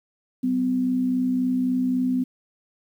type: tone pair together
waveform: sine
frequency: 190.21 / 253.9 Hz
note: F#3 / B3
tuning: +48 / +48 cents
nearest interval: perfect fourth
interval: 500 cents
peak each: -30 / -20 dBFS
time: 0.43-2.24 s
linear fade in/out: 10 ms
effects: 9-bit